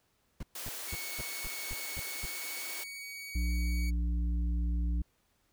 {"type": "noise bursts", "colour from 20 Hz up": "brown", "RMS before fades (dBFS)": -38, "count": 8, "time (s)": [0.4, 2.258], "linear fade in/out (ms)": 5, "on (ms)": 31, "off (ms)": 230}
{"type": "high-pass noise", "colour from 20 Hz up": "white", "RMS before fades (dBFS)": -41, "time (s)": [0.55, 2.84], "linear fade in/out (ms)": 5, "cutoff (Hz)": 270, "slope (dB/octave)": 48}
{"type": "tone with pitch glide", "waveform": "sawtooth", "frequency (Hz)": [2217, 2253], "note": ["C#7", "C#7"], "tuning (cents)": [0, 28], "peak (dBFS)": -38, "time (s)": [0.87, 3.91], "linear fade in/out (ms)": 20, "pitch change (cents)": 28, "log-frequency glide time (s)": [2.17, 3.16]}
{"type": "harmonic tone", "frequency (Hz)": 58.8, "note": "A#1", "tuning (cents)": 16, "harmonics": [1, 3, 5], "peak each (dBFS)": [-28, -41, -45], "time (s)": [3.35, 5.02], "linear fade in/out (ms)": 5}
{"effects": ["pink hiss -73 dBFS RMS until 5.52 s"]}